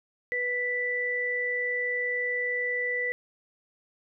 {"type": "tone pair together", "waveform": "sine", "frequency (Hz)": [492.3, 1975.5], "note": ["B4", "B6"], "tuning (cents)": [-6, 0], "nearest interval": "2 octaves", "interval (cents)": 2406, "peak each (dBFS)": [-33, -27], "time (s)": [0.32, 3.12], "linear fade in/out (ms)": 0, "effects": []}